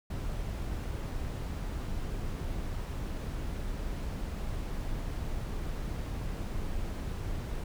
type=noise; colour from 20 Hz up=brown; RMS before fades=-35 dBFS; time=0.1-7.64 s; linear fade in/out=5 ms; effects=none